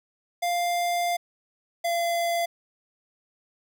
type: tone pair in turn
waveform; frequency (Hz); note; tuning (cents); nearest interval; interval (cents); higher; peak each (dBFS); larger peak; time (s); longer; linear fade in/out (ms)
square; 698.5 / 683.7; F5 / F5; 0 / -37; unison; 37; first; -24; neither; 0.42-1.17 / 1.84-2.46; first; 10
effects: none